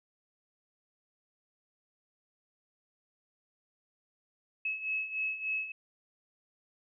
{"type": "beating tone pair", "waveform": "sine", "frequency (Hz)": [2579, 2582.4], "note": ["E7", "E7"], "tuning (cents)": [-39, -36], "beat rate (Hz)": 3.4, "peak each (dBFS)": [-38, -33], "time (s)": [4.65, 5.72], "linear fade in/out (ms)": 5, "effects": []}